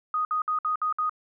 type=tone bursts; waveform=sine; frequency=1244.5 Hz; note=D#6; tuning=in tune; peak=-23 dBFS; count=6; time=0.14-1.095 s; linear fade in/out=2 ms; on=110 ms; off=59 ms; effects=none